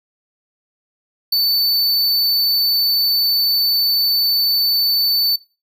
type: tone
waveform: square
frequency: 4514 Hz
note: C#8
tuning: 31 cents sharp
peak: -14 dBFS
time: 1.32-5.36 s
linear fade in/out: 5 ms
effects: noise-tail reverb RT60 0.3 s tail -22 dB re dry